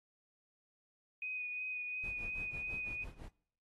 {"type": "tone with vibrato", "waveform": "sine", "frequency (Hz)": 2489, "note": "D#7", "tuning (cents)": 0, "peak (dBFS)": -38, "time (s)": [1.22, 3.04], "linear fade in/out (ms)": 2, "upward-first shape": "sine", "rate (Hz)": 2.8, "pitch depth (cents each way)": 18}
{"type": "noise with tremolo", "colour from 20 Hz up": "brown", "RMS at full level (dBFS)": -47, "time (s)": [2.03, 3.29], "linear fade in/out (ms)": 10, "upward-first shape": "sine", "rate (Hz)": 6, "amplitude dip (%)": 85}
{"effects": ["noise-tail reverb RT60 0.6 s tail -22 dB re dry", "AAC 32 kbps"]}